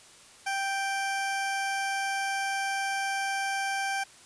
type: tone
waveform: 20% pulse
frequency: 784 Hz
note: G5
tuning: in tune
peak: -23 dBFS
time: 0.46-4.04 s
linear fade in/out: 10 ms
effects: white hiss -53 dBFS RMS until 4.25 s + resampled to 22050 Hz